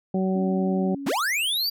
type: harmonic tone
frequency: 188.6 Hz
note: F#3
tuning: 33 cents sharp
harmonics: 1 / 2 / 3 / 4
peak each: -22 / -28 / -32 / -34 dBFS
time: 0.14-0.95 s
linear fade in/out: 5 ms
type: tone with vibrato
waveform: sine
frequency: 277.2 Hz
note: C#4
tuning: in tune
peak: -31 dBFS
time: 0.35-1.12 s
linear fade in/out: 10 ms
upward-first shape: sine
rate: 3.4 Hz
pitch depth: 9 cents each way
type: linear sweep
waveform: square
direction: up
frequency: 135.1 to 4795 Hz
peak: -23 dBFS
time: 1.06-1.7 s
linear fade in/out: 10 ms
effects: none